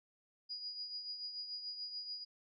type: tone with tremolo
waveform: sine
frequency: 4897 Hz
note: D#8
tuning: 28 cents flat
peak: -39 dBFS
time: 0.49-2.25 s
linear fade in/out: 20 ms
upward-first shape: triangle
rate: 6.9 Hz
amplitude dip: 60%
effects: none